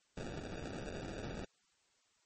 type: noise with sample-and-hold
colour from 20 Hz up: blue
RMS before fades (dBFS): -44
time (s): 0.17-1.45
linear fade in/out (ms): 5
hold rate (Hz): 1050
effects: white hiss -74 dBFS RMS until 2.25 s + MP3 32 kbps